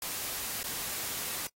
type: noise with dropouts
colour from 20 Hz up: white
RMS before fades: -36 dBFS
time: 0.02-1.47 s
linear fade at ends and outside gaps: 2 ms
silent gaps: 0.629-0.641 s
effects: noise-tail reverb RT60 0.1 s tail -23 dB re dry + AAC 48 kbps